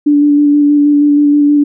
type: tone with vibrato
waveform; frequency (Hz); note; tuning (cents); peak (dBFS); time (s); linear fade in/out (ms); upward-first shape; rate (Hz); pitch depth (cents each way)
sine; 291.4; D4; -13; -5; 0.06-1.64; 10; square; 6.3; 12
effects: none